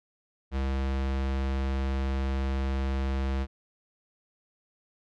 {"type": "tone", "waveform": "square", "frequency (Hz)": 67, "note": "C2", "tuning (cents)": 42, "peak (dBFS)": -27, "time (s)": [0.51, 3.47], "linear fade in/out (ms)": 50, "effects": ["low-pass 4000 Hz 12 dB/octave"]}